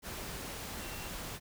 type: tone in noise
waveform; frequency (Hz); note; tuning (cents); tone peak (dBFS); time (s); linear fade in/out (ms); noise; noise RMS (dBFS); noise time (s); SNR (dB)
sine; 2724; F7; -44; -50; 0.79-1.11; 50; pink; -42; 0.02-1.4; -11
effects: none